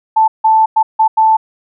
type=tone bursts at uneven times; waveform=sine; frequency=880 Hz; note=A5; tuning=in tune; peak=-6 dBFS; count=5; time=0.16-0.28 / 0.44-0.66 / 0.76-0.83 / 0.99-1.08 / 1.17-1.37 s; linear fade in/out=10 ms; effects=none